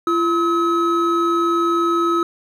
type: tone pair together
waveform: triangle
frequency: 340.3 / 1283 Hz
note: F4 / E6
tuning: -45 / -47 cents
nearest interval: octave + major seventh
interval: 2298 cents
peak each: -16 dBFS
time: 0.07-2.23 s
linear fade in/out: 2 ms
effects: none